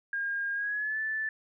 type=tone with pitch glide; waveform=sine; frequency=1617 to 1753.2 Hz; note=G#6 to A6; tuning=-47 to -7 cents; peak=-29 dBFS; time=0.13-1.29 s; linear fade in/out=2 ms; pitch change=+140 cents; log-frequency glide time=0.54-0.99 s; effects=none